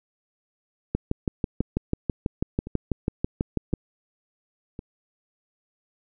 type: two click trains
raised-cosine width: 3 ms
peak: -10 / -22 dBFS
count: 18 / 4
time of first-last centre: 0.95-3.737 / 1.61-4.791 s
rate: 6.1 / 0.943 Hz
effects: none